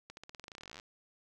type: accelerating click train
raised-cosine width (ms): 0.2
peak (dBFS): -30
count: 24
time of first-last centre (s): 0.1-0.799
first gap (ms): 71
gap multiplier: 0.91
effects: none